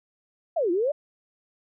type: exponential two-way sweep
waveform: sine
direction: down then up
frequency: 721 to 329.6 to 615 Hz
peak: -21 dBFS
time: 0.56-0.92 s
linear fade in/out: 10 ms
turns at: 0.71 s
effects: none